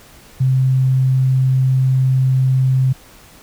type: tone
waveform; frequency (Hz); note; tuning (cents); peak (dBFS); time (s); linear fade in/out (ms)
sine; 130.81; C3; 0; -11; 0.4-2.93; 10
effects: pink hiss -44 dBFS RMS until 3.42 s